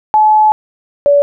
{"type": "tone pair in turn", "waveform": "sine", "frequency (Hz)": [858, 572.6], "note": ["A5", "D5"], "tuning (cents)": [-44, -44], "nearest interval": "perfect fifth", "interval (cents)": 700, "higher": "first", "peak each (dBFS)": -5, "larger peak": "neither", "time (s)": [[0.14, 0.52], [1.06, 1.22]], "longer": "first", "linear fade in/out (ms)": 0, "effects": []}